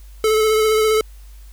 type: tone with vibrato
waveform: square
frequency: 434.3 Hz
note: A4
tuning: 23 cents flat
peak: -14 dBFS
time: 0.24-1.01 s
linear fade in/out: 2 ms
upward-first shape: sine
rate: 15 Hz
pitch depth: 21 cents each way
effects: added 50 Hz sine -37 dBFS peak until 1.52 s + white hiss -53 dBFS RMS until 1.52 s